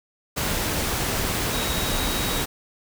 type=tone in noise; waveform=sine; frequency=3800 Hz; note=A#7; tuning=33 cents sharp; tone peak=-32 dBFS; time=1.52-2.43 s; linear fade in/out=20 ms; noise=pink; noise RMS=-25 dBFS; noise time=0.36-2.46 s; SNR=-10 dB; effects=none